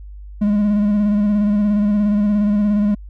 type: tone with vibrato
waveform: triangle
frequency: 207 Hz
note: G#3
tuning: 5 cents flat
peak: -11 dBFS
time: 0.41-2.95 s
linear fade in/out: 10 ms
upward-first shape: square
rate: 17 Hz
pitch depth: 28 cents each way
effects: added 50 Hz sine -32 dBFS peak until 3.09 s